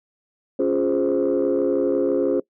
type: chord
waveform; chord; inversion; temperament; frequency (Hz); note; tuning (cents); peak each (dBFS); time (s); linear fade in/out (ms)
sine; Db major seventh; none; equal; 277.2 / 349.2 / 415.3 / 523.3; Db4 / F4 / Ab4 / C5; 0 / 0 / 0 / 0; -22; 0.59-2.4; 5
effects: noise-tail reverb RT60 0.1 s tail -21 dB re dry + tanh soft clip ceiling -12 dBFS